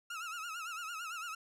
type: tone with vibrato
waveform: 30% pulse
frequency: 1346 Hz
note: E6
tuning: 36 cents sharp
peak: -37 dBFS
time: 0.1-1.35 s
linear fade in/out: 5 ms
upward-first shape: sine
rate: 8.9 Hz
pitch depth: 110 cents each way
effects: low-pass 12000 Hz 12 dB/octave